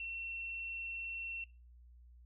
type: tone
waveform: sine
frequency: 2711 Hz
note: E7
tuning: 48 cents sharp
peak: -40 dBFS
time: 0-1.44 s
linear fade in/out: 2 ms
effects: noise-tail reverb RT60 0.3 s tail -18 dB re dry + added 60 Hz sine -56 dBFS peak until 2.25 s